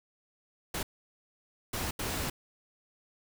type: noise bursts at uneven times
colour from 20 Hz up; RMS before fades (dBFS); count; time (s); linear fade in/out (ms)
pink; -34; 3; 0.74-0.83 / 1.73-1.91 / 1.99-2.3; 5
effects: none